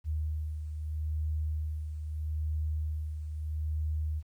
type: beating tone pair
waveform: sine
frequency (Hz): 77 / 77.78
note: D#2 / D#2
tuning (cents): -17 / 0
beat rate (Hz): 0.78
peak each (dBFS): -31 / -40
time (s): 0.04-4.23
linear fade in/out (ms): 50
effects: 11-bit